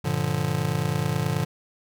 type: chord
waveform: square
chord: G minor seventh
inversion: none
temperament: just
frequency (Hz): 98 / 117.6 / 147 / 176.4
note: G2 / Bb2 / D3 / F3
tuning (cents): 0 / +16 / +2 / +18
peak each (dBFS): -32 / -30 / -27 / -31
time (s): 0.04-1.45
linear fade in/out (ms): 10
effects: none